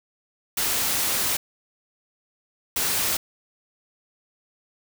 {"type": "noise bursts at uneven times", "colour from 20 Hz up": "white", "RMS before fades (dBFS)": -24, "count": 2, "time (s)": [[0.57, 1.37], [2.76, 3.17]], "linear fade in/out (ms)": 5, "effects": []}